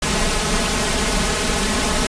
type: noise with comb filter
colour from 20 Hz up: pink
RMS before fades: -19 dBFS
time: 0.02-2.07 s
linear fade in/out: 5 ms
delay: 4.7 ms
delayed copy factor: +0.75
effects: resampled to 22050 Hz